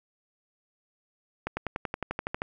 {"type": "accelerating click train", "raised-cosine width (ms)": 0.5, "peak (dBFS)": -15, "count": 12, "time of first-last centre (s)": [1.47, 2.419], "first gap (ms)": 100, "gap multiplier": 0.97, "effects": []}